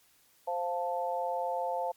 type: chord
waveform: sine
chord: F major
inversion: second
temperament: equal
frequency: 523.3 / 698.5 / 880 Hz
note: C5 / F5 / A5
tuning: 0 / 0 / 0 cents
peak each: -34 dBFS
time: 0.47-1.92 s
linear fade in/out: 10 ms
effects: white hiss -65 dBFS RMS until 1.96 s + MP3 96 kbps